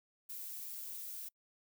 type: noise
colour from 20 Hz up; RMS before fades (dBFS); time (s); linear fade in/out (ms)
violet; -45; 0.29-1.29; 10
effects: noise-tail reverb RT60 0.1 s tail -26 dB re dry